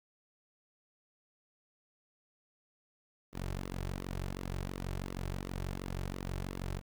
sawtooth tone with flanger, 46.25 Hz, F#1, in tune, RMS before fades -39 dBFS, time 3.32-6.82 s, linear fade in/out 50 ms, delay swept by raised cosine 1.2 to 4.2 ms, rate 2.8 Hz, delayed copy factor -0.75, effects 10-bit

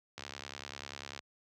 click train, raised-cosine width 0.2 ms, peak -24 dBFS, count 72, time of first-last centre 0.18-1.191 s, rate 70.2 Hz, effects high-pass 60 Hz 12 dB/octave

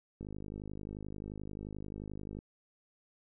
click train, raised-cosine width 3 ms, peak -30 dBFS, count 113, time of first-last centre 0.21-2.389 s, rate 51.4 Hz, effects none

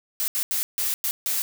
blue noise bursts at uneven times, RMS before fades -25 dBFS, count 6, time 0.2-0.28 / 0.35-0.43 / 0.51-0.63 / 0.78-0.94 / 1.04-1.11 / 1.26-1.42 s, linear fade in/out 0 ms, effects none

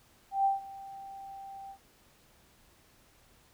sine tone with ADSR envelope, 784 Hz, G5, in tune, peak -22 dBFS, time 0.31-1.78 s, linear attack 140 ms, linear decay 150 ms, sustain -20 dB, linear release 77 ms, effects pink hiss -63 dBFS RMS until 3.53 s

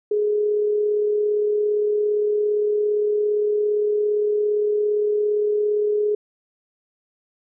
sine tone with amplitude modulation, 418.7 Hz, G#4, 14 cents sharp, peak -16 dBFS, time 0.11-6.15 s, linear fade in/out 5 ms, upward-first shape sine, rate 37.5 Hz, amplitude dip 30%, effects none

